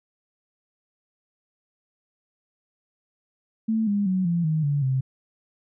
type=tone with pitch steps; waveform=sine; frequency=221.6 / 203.2 / 186.34 / 170.88 / 156.69 / 143.69 / 131.76 Hz; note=A3 / G#3 / F#3 / F3 / D#3 / D3 / C3; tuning=+13 / -38 / +13 / -37 / +12 / -37 / +12 cents; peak=-20 dBFS; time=3.68-5.01 s; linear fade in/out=10 ms; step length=190 ms; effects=none